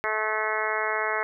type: harmonic tone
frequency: 216.3 Hz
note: A3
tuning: 29 cents flat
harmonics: 2 / 3 / 4 / 5 / 6 / 7 / 8 / 9 / 10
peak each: -33 / -33 / -33 / -33 / -33 / -33 / -33 / -33 / -33 dBFS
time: 0.04-1.23 s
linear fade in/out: 0 ms
effects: none